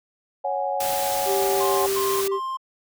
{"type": "chord", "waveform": "sine", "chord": "C# suspended fourth", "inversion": "none", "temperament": "just", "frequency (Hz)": [554.4, 739.2, 831.5], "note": ["C#5", "F#5", "G#5"], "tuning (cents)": [0, -2, 2], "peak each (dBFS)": -27, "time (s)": [0.44, 1.87], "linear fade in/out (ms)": 10}
{"type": "noise", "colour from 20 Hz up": "white", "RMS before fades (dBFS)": -29, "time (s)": [0.8, 2.28], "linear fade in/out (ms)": 5}
{"type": "tone", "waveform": "triangle", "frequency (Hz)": 392, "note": "G4", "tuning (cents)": 0, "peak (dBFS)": -20, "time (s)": [1.25, 2.4], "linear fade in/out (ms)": 50}
{"type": "tone bursts", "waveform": "triangle", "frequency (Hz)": 1054, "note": "C6", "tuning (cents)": 12, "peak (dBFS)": -24, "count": 3, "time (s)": [1.6, 2.572], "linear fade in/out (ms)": 10, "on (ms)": 260, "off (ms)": 96}
{"effects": []}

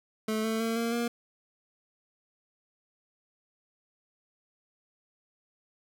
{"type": "tone with pitch steps", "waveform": "25% pulse", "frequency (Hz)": [217.8, 222.2, 226.8, 231.4, 236.1], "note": ["A3", "A3", "A#3", "A#3", "A#3"], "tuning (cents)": [-17, 17, -47, -13, 22], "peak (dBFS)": -24, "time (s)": [0.28, 1.08], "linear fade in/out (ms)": 5, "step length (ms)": 160, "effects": []}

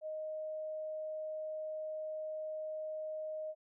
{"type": "tone", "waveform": "sine", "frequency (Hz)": 622.3, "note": "D#5", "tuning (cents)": 0, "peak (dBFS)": -38, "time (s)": [0.01, 3.55], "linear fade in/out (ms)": 50, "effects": []}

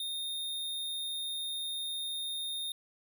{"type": "tone", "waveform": "square", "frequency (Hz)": 3673, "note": "A#7", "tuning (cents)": -26, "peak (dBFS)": -35, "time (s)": [0, 2.72], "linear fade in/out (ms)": 2, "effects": []}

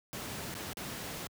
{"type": "noise with dropouts", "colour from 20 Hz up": "pink", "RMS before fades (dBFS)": -40, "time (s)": [0.13, 1.27], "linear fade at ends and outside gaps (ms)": 0, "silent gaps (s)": [[0.541, 0.551], [0.731, 0.771]], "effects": ["high-pass 80 Hz 12 dB/octave"]}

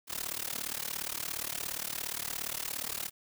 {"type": "noise with amplitude modulation", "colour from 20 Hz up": "white", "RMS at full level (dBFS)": -33, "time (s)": [0.07, 3.11], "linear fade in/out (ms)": 50, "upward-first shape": "sine", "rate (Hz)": 37.2, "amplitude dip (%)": 95, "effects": []}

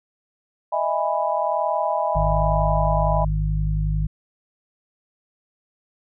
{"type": "chord", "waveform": "sine", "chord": "E major seventh", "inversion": "third", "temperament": "just", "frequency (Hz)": [618.1, 659.3, 824.1, 988.9], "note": ["D#5", "E5", "G#5", "B5"], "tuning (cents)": [-12, 0, -14, 2], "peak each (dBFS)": -25, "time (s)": [0.72, 3.25], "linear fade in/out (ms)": 10}
{"type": "harmonic tone", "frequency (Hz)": 51.2, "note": "G#1", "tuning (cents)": -24, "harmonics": [1, 2, 3], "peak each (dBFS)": [-21, -29, -24], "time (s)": [2.15, 4.07], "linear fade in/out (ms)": 10}
{"effects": []}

